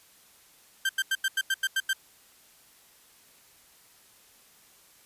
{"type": "tone bursts", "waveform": "30% pulse", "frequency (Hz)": 1568, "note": "G6", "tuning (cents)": 0, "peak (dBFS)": -21, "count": 9, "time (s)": [0.85, 1.932], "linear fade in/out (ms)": 5, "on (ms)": 42, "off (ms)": 88, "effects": ["white hiss -58 dBFS RMS until 5.05 s", "resampled to 32000 Hz"]}